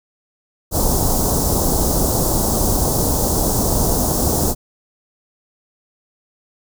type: band-stop noise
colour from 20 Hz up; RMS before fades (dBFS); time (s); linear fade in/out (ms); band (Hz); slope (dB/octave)
pink; -17; 0.71-4.55; 50; 930 to 5600; 24
effects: none